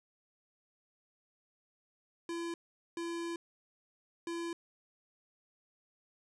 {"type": "tone bursts at uneven times", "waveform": "square", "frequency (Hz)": 338.3, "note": "E4", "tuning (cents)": 45, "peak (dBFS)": -37, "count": 3, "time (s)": [[2.29, 2.54], [2.97, 3.36], [4.27, 4.53]], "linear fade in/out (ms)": 2, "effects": ["resampled to 22050 Hz", "12-bit"]}